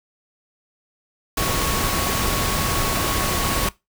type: tone in noise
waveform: sine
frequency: 1108.7 Hz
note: C#6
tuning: in tune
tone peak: -28 dBFS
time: 1.37-3.69 s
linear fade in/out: 5 ms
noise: pink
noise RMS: -22 dBFS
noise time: 1.37-3.69 s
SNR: -9 dB
effects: noise-tail reverb RT60 0.2 s tail -20 dB re dry